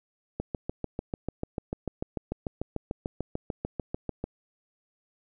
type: click train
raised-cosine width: 2 ms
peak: -17 dBFS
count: 27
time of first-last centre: 0.4-4.24 s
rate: 6.77 Hz
effects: none